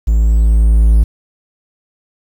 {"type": "tone with level ramp", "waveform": "triangle", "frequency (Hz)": 55, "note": "A1", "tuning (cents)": 0, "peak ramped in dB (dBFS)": [-6, -3], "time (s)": [0.07, 1.04], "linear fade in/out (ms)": 10, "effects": ["7-bit"]}